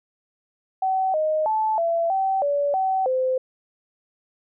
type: tone with pitch steps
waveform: sine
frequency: 760 / 621 / 871 / 672 / 770 / 573 / 762 / 516 Hz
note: F#5 / D#5 / A5 / E5 / G5 / D5 / G5 / C5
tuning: +46 / -3 / -18 / +33 / -31 / -43 / -49 / -24 cents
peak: -19 dBFS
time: 0.82-3.38 s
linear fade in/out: 5 ms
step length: 320 ms
effects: none